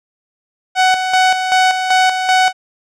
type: tone with tremolo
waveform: sawtooth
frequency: 746 Hz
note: F#5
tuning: 14 cents sharp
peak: -5 dBFS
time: 0.75-2.53 s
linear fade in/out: 50 ms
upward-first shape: square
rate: 2.6 Hz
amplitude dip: 55%
effects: low-pass 6000 Hz 12 dB/octave